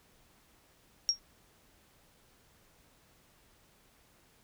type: tone with exponential decay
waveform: sine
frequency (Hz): 5588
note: F8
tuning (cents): 0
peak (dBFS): -20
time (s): 1.09-1.19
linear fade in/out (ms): 0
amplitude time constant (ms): 20
effects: pink hiss -65 dBFS RMS until 4.43 s